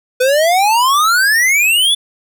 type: exponential sweep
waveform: square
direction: up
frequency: 493.9 to 3520 Hz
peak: -10 dBFS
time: 0.2-1.95 s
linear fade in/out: 10 ms
effects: none